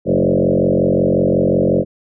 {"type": "tone with frequency modulation", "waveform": "sine", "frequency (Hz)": 355.9, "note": "F4", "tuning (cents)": 33, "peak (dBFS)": -11, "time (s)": [0.05, 1.85], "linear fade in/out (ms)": 50, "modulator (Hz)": 45.5, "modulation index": 5, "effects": []}